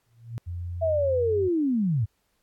sine tone with exponential growth, 116.4 Hz, A#2, 2 cents flat, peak -27 dBFS, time 0.06-0.38 s, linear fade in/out 0 ms, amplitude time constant 68 ms
sine tone with pitch glide, 87.31 to 92.34 Hz, F2 to F#2, 0 to -3 cents, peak -30 dBFS, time 0.46-1.49 s, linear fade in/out 20 ms, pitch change +97 cents, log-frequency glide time 1.11-1.37 s
sine linear sweep, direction down, 667 to 95.4 Hz, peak -21 dBFS, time 0.81-2.06 s, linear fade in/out 20 ms
effects pink hiss -72 dBFS RMS until 2.42 s + AAC 64 kbps

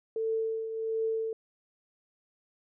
sine tone with tremolo, 446 Hz, A4, 23 cents sharp, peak -26 dBFS, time 0.16-1.33 s, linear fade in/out 2 ms, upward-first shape triangle, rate 1.4 Hz, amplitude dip 60%, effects none

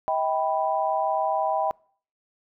sine chord, Eb augmented, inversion none, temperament equal with one note detuned, 637.5 / 784 / 987.8 Hz, Eb5 / G5 / B5, +42 / 0 / 0 cents, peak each -26 / -25 / -28 dBFS, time 0.08-1.71 s, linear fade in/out 0 ms, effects noise-tail reverb RT60 0.5 s tail -25 dB re dry

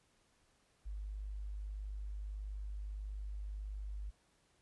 sine tone, 50.8 Hz, G#1, 38 cents flat, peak -40 dBFS, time 0.85-4.11 s, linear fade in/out 20 ms, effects pink hiss -73 dBFS RMS until 4.61 s + resampled to 24000 Hz

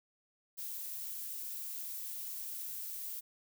violet noise, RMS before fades -42 dBFS, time 0.57-3.21 s, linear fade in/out 20 ms, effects none

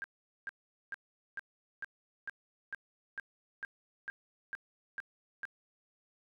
sine tone bursts, 1600 Hz, G6, 35 cents sharp, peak -36 dBFS, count 13, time 0.02-5.453 s, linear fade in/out 0 ms, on 21 ms, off 430 ms, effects none

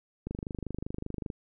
click train, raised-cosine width 3 ms, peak -22 dBFS, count 27, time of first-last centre 0.27-1.302 s, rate 25.2 Hz, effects none

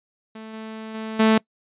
sawtooth tone with level steps, 220 Hz, A3, in tune, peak -32 / -29 / -25 / -10 dBFS, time 0.35-1.38 s, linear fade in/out 5 ms, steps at 0.53 / 0.94 / 1.19 s, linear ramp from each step 10 ms, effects noise-tail reverb RT60 0.1 s tail -24 dB re dry + resampled to 8000 Hz

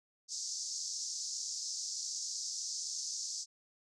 white band-pass noise, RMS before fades -40 dBFS, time 0.28-3.46 s, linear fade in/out 50 ms, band 4800 to 6900 Hz, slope 48 dB/octave, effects none

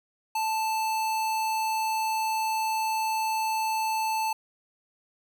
square tone, 880 Hz, A5, in tune, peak -26 dBFS, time 0.35-4.33 s, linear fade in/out 5 ms, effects none

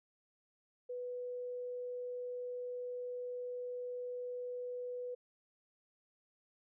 sine tone, 493.9 Hz, B4, in tune, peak -39 dBFS, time 0.89-5.15 s, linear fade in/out 10 ms, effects none

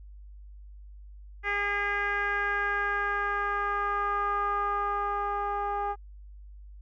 10% pulse tone with low-pass filter sweep, 406.7 Hz, G#4, 36 cents flat, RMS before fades -29 dBFS, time 1.43-5.96 s, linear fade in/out 50 ms, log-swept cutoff 2000 to 960 Hz, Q 3.8, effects added 50 Hz sine -44 dBFS peak until 6.81 s

